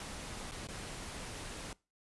pink noise with dropouts, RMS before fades -44 dBFS, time 0-1.73 s, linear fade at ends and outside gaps 2 ms, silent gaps 0.513-0.518 / 0.672-0.686 s, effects noise-tail reverb RT60 0.3 s tail -23 dB re dry + resampled to 24000 Hz

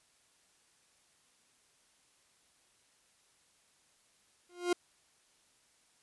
40% pulse tone with exponential growth, 353.1 Hz, F4, 19 cents sharp, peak -24 dBFS, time 4.49-4.73 s, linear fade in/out 5 ms, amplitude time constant 52 ms, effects white hiss -69 dBFS RMS until 6.02 s + resampled to 24000 Hz

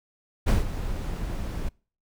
brown noise with ADSR envelope, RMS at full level -17 dBFS, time 0.46-1.69 s, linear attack 26 ms, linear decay 150 ms, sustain -13 dB, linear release 8 ms, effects noise-tail reverb RT60 0.4 s tail -26 dB re dry

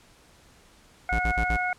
harmonic tone, 727 Hz, F#5, 31 cents flat, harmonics 1 / 2 / 3, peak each -28 / -29 / -30 dBFS, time 1.09-1.73 s, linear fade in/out 2 ms
square tone bursts, 57 Hz, A#1, 38 cents flat, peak -25 dBFS, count 4, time 1.12-1.567 s, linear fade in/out 5 ms, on 72 ms, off 53 ms
effects pink hiss -56 dBFS RMS until 1.78 s + low-pass 10000 Hz 12 dB/octave

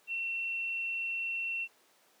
sine tone with frequency modulation, 2712 Hz, E7, 49 cents sharp, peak -32 dBFS, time 0.07-1.68 s, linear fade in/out 50 ms, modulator 68.5 Hz, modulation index 0.29, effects pink hiss -65 dBFS RMS until 2.2 s + high-pass 400 Hz 12 dB/octave

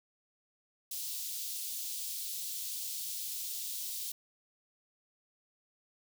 white high-pass noise, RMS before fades -39 dBFS, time 0.91-4.12 s, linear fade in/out 5 ms, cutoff 3400 Hz, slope 24 dB/octave, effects none

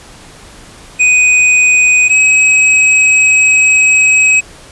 square tone pair in turn, 2494 / 2546 Hz, D#7 / D#7, +3 / +39 cents, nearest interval unison, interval 36 cents, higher second, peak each -6 dBFS, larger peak neither, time 0.99-2.09 / 2.09-4.41 s, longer second, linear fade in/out 20 ms, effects pink hiss -36 dBFS RMS until 4.71 s + resampled to 24000 Hz

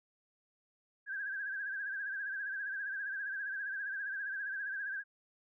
sine tone with vibrato, 1604 Hz, G6, 39 cents sharp, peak -36 dBFS, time 1.06-5.04 s, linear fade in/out 50 ms, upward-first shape sine, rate 15 Hz, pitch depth 75 cents each way, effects none

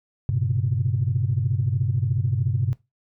sine tone cluster, 98.6 / 121.6 / 135.3 Hz, G2 / B2 / C#3, +11 / -26 / -42 cents, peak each -24 dBFS, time 0.29-2.73 s, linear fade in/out 0 ms, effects noise-tail reverb RT60 0.2 s tail -17 dB re dry + tanh soft clip ceiling -11 dBFS

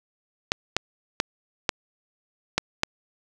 clicks, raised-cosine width 0.2 ms, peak -3 dBFS, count 6, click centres 0.519 / 0.766 / 1.201 / 1.692 / 2.58 / 2.834 s, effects none

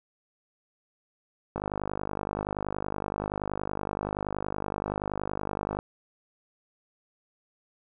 click train, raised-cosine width 1 ms, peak -16 dBFS, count 215, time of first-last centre 1.56-5.789 s, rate 50.6 Hz, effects none

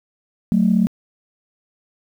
sine tone pair together, 186.44 / 222.8 Hz, F#3 / A3, +13 / +22 cents, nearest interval minor third, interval 309 cents, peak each -15 dBFS, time 0.52-0.87 s, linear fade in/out 0 ms, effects tanh soft clip ceiling -5 dBFS + 8-bit

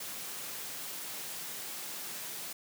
white high-pass noise, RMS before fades -41 dBFS, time 0-2.53 s, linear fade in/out 5 ms, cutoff 120 Hz, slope 96 dB/octave, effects none

